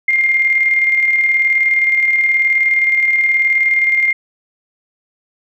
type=tone with tremolo; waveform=sine; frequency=2114 Hz; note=C7; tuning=17 cents sharp; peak=-9 dBFS; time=0.08-4.13 s; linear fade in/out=5 ms; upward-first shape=square; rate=19 Hz; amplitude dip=35%; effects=none